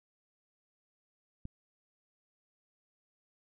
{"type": "click", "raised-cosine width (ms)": 5, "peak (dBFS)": -29, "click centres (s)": 1.454, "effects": []}